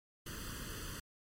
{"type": "noise with comb filter", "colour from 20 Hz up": "pink", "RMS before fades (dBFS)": -44, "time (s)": [0.26, 1], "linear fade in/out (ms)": 5, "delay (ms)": 0.65, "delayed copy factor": 0.9, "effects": ["MP3 64 kbps"]}